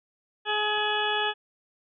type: harmonic tone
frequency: 422 Hz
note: G#4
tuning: 28 cents sharp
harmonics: 1 / 2 / 3 / 4 / 6 / 7 / 8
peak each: -32 / -29 / -35 / -30 / -35 / -33 / -32 dBFS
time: 0.45-1.34 s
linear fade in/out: 50 ms
type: click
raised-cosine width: 0.5 ms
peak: -31 dBFS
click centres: 0.78 s
effects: none